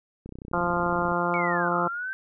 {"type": "click train", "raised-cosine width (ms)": 3, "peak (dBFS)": -26, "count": 28, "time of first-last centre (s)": [0.26, 1.117], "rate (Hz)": 31.5}
{"type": "harmonic tone", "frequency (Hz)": 174.3, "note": "F3", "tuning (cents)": -3, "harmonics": [1, 2, 3, 4, 5, 6, 7, 8], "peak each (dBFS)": [-31, -31, -31, -31, -31, -31, -31, -31], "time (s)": [0.53, 1.88], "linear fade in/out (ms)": 5}
{"type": "linear two-way sweep", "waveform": "sine", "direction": "down then up", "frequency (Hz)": [2278, 1254, 1568], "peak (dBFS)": -29, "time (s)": [1.34, 2.13], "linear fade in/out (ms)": 0, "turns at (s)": 1.76}
{"effects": []}